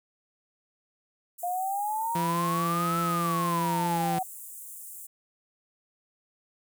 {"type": "high-pass noise", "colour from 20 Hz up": "pink", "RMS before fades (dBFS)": -43, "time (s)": [1.38, 5.07], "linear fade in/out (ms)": 10, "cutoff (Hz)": 7600, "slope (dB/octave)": 48}
{"type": "exponential two-way sweep", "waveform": "sine", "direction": "up then down", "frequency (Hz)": [698.5, 1327, 739], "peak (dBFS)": -27, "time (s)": [1.43, 4.23], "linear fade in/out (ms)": 5, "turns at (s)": 2.99}
{"type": "tone with vibrato", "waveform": "sawtooth", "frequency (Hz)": 170, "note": "F3", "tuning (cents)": -46, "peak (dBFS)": -24, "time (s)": [2.15, 4.19], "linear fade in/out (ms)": 5, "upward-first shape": "sine", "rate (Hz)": 4.8, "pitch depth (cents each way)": 9}
{"effects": []}